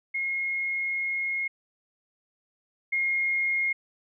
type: tone pair in turn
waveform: sine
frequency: 2154 / 2143 Hz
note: C7 / C7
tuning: +50 / +41 cents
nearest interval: unison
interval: 9 cents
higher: first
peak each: -26 / -23 dBFS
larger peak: second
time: 0.14-1.48 / 2.92-3.73 s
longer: first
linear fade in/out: 10 ms
effects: none